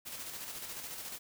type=noise with tremolo; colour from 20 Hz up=white; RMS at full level=-42 dBFS; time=0.05-1.19 s; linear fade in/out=20 ms; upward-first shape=square; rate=14 Hz; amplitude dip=35%; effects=none